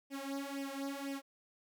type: tone with flanger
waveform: sawtooth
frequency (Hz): 276.2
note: C#4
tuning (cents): -6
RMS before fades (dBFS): -41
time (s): 0.1-1.22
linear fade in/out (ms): 50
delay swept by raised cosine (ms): 0.36 to 3.46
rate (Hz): 2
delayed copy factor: +0.8
effects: none